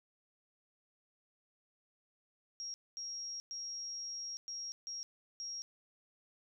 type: tone bursts at uneven times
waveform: sine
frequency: 5600 Hz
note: F8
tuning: 4 cents sharp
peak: -40 dBFS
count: 6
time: 2.6-2.74 / 2.97-3.4 / 3.51-4.37 / 4.48-4.72 / 4.87-5.03 / 5.4-5.62 s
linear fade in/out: 0 ms
effects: none